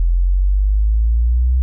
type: exponential sweep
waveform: sine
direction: up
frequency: 42 to 64.4 Hz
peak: -11 dBFS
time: 0-1.62 s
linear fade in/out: 0 ms
effects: none